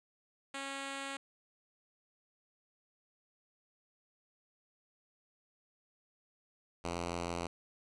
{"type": "tone pair in turn", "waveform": "5% pulse", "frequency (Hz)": [274.4, 86.16], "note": ["C#4", "F2"], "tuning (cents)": [-17, -23], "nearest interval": "octave + minor sixth", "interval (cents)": 2006, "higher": "first", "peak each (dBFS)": [-28, -25], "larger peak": "second", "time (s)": [[0.54, 1.17], [6.84, 7.47]], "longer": "neither", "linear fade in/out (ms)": 5, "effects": ["resampled to 22050 Hz"]}